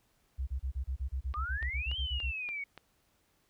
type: tone bursts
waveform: sine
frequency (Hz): 65.7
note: C2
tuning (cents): +8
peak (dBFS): -31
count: 16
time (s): 0.38-2.318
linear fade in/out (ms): 20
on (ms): 93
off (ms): 30
type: exponential two-way sweep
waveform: sine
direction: up then down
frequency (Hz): 1170 to 3188 to 2209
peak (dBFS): -35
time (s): 1.34-2.64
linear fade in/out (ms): 5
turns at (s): 1.98
type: click train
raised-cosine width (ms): 0.3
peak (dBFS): -30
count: 6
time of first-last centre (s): 1.34-2.777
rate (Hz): 3.48
effects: pink hiss -72 dBFS RMS until 3.49 s